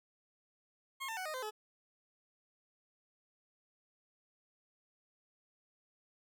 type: tone with pitch steps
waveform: 20% pulse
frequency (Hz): 1078 / 896.1 / 744.9 / 619.1 / 514.7 / 427.8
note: C#6 / A5 / F#5 / D#5 / C5 / A4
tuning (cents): -49 / +31 / +11 / -9 / -29 / -49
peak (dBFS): -34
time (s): 1-1.51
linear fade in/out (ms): 20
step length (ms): 85
effects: none